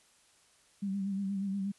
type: tone with vibrato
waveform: sine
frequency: 196.3 Hz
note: G3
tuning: 3 cents sharp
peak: -31 dBFS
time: 0.82-1.72 s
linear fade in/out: 10 ms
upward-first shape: sine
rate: 8.4 Hz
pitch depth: 45 cents each way
effects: white hiss -65 dBFS RMS until 1.78 s + resampled to 24000 Hz